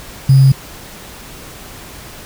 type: tone with sample-and-hold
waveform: sine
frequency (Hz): 134.6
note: C3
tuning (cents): +49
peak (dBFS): -4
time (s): 0.29-0.52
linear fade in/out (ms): 5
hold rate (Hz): 4900
effects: pink hiss -34 dBFS RMS until 2.25 s